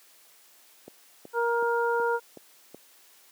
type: click train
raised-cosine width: 2 ms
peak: -26 dBFS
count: 6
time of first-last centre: 0.88-2.746 s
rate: 2.68 Hz
type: harmonic tone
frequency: 470 Hz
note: A#4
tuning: 14 cents sharp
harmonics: 1 / 2 / 3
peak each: -25 / -28 / -30 dBFS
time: 1.33-2.2 s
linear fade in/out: 50 ms
effects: white hiss -57 dBFS RMS until 3.31 s + high-pass 300 Hz 12 dB/octave